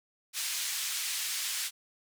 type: band-pass noise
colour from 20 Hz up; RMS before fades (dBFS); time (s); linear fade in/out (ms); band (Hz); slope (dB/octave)
white; -34; 0.33-1.71; 50; 2000 to 9200; 12
effects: none